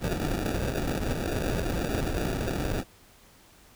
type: noise with sample-and-hold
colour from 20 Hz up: pink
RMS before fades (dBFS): -29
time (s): 0-2.84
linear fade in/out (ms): 50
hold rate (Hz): 1050
effects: pink hiss -56 dBFS RMS until 3.75 s